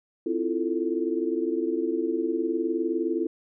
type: chord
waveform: sine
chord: F major seventh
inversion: second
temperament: equal with one note detuned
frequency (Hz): 261.6 / 329.6 / 349.2 / 442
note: C4 / E4 / F4 / A4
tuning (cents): 0 / 0 / 0 / +8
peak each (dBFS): -33 / -27 / -29 / -31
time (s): 0.26-3.27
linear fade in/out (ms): 5
effects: none